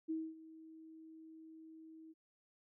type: tone with ADSR envelope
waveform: sine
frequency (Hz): 320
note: D#4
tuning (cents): +49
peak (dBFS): -35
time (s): 0.08-2.14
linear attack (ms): 24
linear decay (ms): 240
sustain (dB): -18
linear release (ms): 29
effects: none